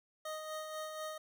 25% pulse tone with tremolo, 622.3 Hz, D#5, in tune, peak -35 dBFS, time 0.25-1.18 s, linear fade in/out 5 ms, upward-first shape sine, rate 4.1 Hz, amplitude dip 40%, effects none

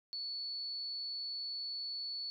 sine tone, 4435 Hz, C#8, in tune, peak -38 dBFS, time 0.13-2.3 s, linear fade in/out 0 ms, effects none

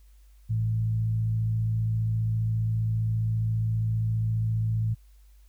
sine tone with frequency modulation, 111 Hz, A2, 16 cents sharp, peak -23 dBFS, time 0.49-4.95 s, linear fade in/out 20 ms, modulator 54.9 Hz, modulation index 0.37, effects added 50 Hz sine -51 dBFS peak until 5.48 s + white hiss -68 dBFS RMS until 5.48 s

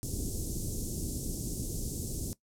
pink band-stop noise, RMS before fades -35 dBFS, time 0.03-2.33 s, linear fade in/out 0 ms, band 390 to 6200 Hz, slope 24 dB/octave, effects noise-tail reverb RT60 0.1 s tail -18 dB re dry + low-pass 12000 Hz 12 dB/octave

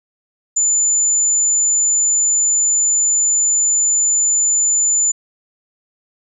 sine tone, 7040 Hz, A8, in tune, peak -12 dBFS, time 0.56-5.12 s, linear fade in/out 10 ms, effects none

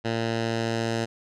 10% pulse tone with low-pass filter sweep, 114.3 Hz, A#2, 34 cents flat, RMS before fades -27 dBFS, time 0.04-1.06 s, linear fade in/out 20 ms, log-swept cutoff 4200 to 6500 Hz, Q 1.1, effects none

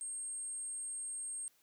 sine tone, 8530 Hz, C9, 32 cents sharp, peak -39 dBFS, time 0.01-1.48 s, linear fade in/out 0 ms, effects white hiss -71 dBFS RMS until 1.62 s + high-pass 100 Hz 12 dB/octave

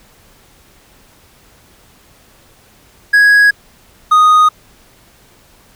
triangle tone pair in turn, 1661.2 / 1242.1 Hz, G#6 / D#6, 0 / -3 cents, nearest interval perfect fourth, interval 503 cents, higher first, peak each -3 dBFS, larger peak neither, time 3.13-3.51 / 4.11-4.49 s, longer neither, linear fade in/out 10 ms, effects pink hiss -47 dBFS RMS until 5.75 s

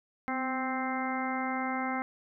harmonic tone with a mistuned harmonic, 261.6 Hz, C4, in tune, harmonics 1 / 2 / 3 / 4 / 5 / 6 / 7 / 8, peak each -34 / -42 / -35 / -40 / -39 / -42 / -47 / -38 dBFS, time 0.28-2.02 s, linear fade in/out 0 ms, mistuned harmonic 1, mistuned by -35 cents, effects none

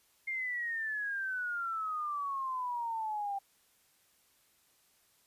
sine exponential sweep, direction down, 2133 to 784 Hz, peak -33 dBFS, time 0.27-3.39 s, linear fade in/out 10 ms, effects white hiss -69 dBFS RMS until 5.26 s + resampled to 32000 Hz

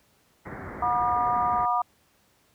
pink low-pass noise, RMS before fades -37 dBFS, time 0.45-1.66 s, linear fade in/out 10 ms, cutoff 2100 Hz, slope 96 dB/octave
harmonic tone, 241.8 Hz, B3, 36 cents flat, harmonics 3 / 4 / 5, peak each -26 / -26 / -26 dBFS, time 0.82-1.82 s, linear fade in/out 5 ms
effects pink hiss -64 dBFS RMS until 2.54 s + high-pass 60 Hz 12 dB/octave

